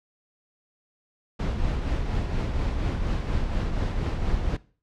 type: noise with tremolo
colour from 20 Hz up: brown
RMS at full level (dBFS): -24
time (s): 1.39-4.57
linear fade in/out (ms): 10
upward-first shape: triangle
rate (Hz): 4.2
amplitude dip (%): 45
effects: noise-tail reverb RT60 0.4 s tail -20 dB re dry + low-pass 5000 Hz 12 dB/octave